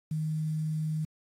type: tone with quantisation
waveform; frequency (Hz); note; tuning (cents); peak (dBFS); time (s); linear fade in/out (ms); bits
sine; 155.8; D#3; +3; -28; 0.11-1.05; 5; 9
effects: AAC 48 kbps